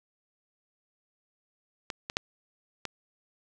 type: clicks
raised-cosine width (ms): 0.2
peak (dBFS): -16 / -17 / -9 / -16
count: 4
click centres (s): 1.902 / 2.099 / 2.169 / 2.853
effects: none